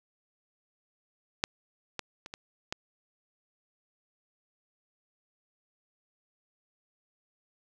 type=clicks; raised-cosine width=0.2 ms; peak=-8 / -16 / -25 / -22 / -15 dBFS; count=5; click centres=1.439 / 1.993 / 2.261 / 2.339 / 2.725 s; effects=none